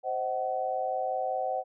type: chord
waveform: sine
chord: C diminished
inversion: none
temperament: just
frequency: 523.3 / 627.9 / 753.5 Hz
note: C5 / Eb5 / Gb5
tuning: 0 / +16 / +31 cents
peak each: -33 / -35 / -30 dBFS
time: 0.03-1.64 s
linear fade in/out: 50 ms
effects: none